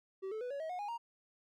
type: tone with pitch steps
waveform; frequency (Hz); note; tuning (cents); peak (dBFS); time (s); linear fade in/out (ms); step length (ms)
triangle; 383.8 / 435.8 / 494.9 / 561.9 / 638.1 / 724.5 / 822.7 / 934.2; G4 / A4 / B4 / C#5 / D#5 / F#5 / G#5 / A#5; -37 / -17 / +4 / +23 / +44 / -37 / -17 / +3; -36; 0.22-0.98; 20; 95
effects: none